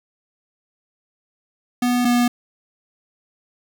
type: tone pair in turn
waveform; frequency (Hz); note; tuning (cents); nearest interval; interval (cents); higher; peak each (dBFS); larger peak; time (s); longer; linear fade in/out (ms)
square; 245.5 / 242.5; B3 / B3; -10 / -31; unison; 21; first; -17 / -15; second; 1.82-2.05 / 2.05-2.28; neither; 5
effects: 8-bit